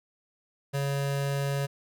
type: tone pair together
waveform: square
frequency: 139.9 / 559.6 Hz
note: C#3 / C#5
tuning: +16 / +16 cents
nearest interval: 2 octaves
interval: 2400 cents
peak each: -28 / -36 dBFS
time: 0.73-1.67 s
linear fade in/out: 20 ms
effects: none